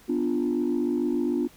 sine chord, B diminished, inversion none, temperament equal, 246.9 / 293.7 / 349.2 Hz, B3 / D4 / F4, 0 / 0 / 0 cents, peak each -26 dBFS, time 0.08-1.48 s, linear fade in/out 20 ms, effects tanh soft clip ceiling -17 dBFS + pink hiss -54 dBFS RMS until 1.56 s

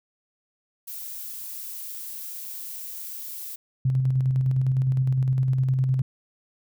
violet noise, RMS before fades -36 dBFS, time 0.87-3.56 s, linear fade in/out 10 ms
sine tone with tremolo, 130.81 Hz, C3, in tune, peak -18 dBFS, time 3.85-6.02 s, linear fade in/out 5 ms, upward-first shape square, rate 9.8 Hz, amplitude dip 30%
effects none

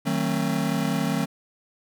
square chord, D# diminished seventh, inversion none, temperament just, 155.56 / 186.68 / 224 / 268.8 Hz, D#3 / F#3 / A3 / C4, 0 / +16 / +31 / +47 cents, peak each -29 dBFS, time 0.05-1.26 s, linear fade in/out 20 ms, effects none

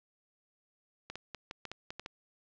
clicks, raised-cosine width 0.2 ms, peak -23 dBFS, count 9, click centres 1.1 / 1.156 / 1.347 / 1.511 / 1.653 / 1.716 / 1.905 / 1.996 / 2.061 s, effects low-pass 5000 Hz 12 dB/octave + 10-bit

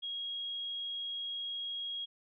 sine tone, 3287 Hz, G#7, 19 cents flat, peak -36 dBFS, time 0.02-2.06 s, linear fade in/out 20 ms, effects none

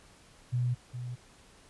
sine tone pair in turn, 123 / 123 Hz, B2 / B2, -7 / -7 cents, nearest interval unison, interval 0 cents, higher neither, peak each -26 / -35 dBFS, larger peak first, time 0.52-0.75 / 0.93-1.16 s, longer neither, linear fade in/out 20 ms, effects pink hiss -58 dBFS RMS until 1.69 s + resampled to 24000 Hz

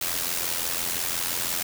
white noise with amplitude modulation, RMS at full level -25 dBFS, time 0.01-1.63 s, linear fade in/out 5 ms, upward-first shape sine, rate 85.8 Hz, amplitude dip 65%, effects none

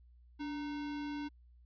sine tone with sample-and-hold, 290.8 Hz, D4, 17 cents flat, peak -37 dBFS, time 0.39-1.29 s, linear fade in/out 20 ms, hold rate 1225 Hz, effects added 60 Hz sine -58 dBFS peak until 1.65 s + resampled to 11025 Hz

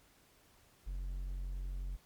triangle tone, 45.6 Hz, F#1, 24 cents flat, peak -35 dBFS, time 0.86-1.97 s, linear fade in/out 20 ms, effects pink hiss -66 dBFS RMS until 2.05 s + MP3 96 kbps

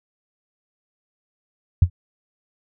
sine tone with exponential decay, 88.2 Hz, F2, 18 cents sharp, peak -6 dBFS, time 1.82-1.9 s, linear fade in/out 5 ms, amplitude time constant 16 ms, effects none

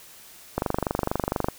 click train, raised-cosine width 1 ms, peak -9 dBFS, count 23, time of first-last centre 0.58-1.485 s, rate 24.3 Hz, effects white hiss -48 dBFS RMS until 1.58 s

